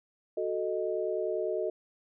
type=chord; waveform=sine; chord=D# diminished; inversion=first; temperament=equal; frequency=370 / 440 / 622.3 Hz; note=F#4 / A4 / D#5; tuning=0 / 0 / 0 cents; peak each=-33 dBFS; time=0.37-1.7 s; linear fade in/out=5 ms; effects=none